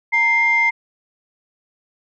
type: tone pair together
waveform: sine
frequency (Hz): 928 / 2101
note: A#5 / C7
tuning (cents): -8 / +7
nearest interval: octave + major second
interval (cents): 1415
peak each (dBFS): -20 / -13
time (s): 0.12-0.71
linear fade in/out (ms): 20
effects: tanh soft clip ceiling -7 dBFS